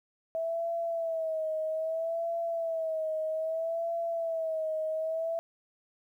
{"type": "tone with vibrato", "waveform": "sine", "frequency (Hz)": 651, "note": "E5", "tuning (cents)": -22, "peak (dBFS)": -29, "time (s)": [0.35, 5.39], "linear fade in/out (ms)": 0, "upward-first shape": "sine", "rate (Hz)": 0.62, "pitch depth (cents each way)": 60, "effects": ["11-bit"]}